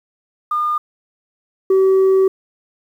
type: tone pair in turn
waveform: sine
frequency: 1213 / 382.1 Hz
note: D#6 / G4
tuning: -44 / -44 cents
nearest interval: octave + minor sixth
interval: 2000 cents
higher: first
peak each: -15 / -7 dBFS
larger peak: second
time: 0.51-0.78 / 1.7-2.28 s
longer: second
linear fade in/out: 5 ms
effects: tanh soft clip ceiling -9 dBFS + 8-bit